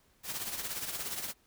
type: noise with tremolo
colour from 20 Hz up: white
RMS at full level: -35 dBFS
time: 0.23-1.34 s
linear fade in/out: 50 ms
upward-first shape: triangle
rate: 17 Hz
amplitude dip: 65%
effects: pink hiss -68 dBFS RMS until 1.46 s